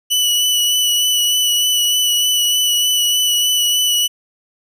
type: tone with vibrato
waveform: sawtooth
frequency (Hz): 2960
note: F#7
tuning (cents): 0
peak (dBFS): -10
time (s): 0.1-4.08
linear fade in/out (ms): 20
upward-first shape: sine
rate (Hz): 3.3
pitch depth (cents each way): 18
effects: none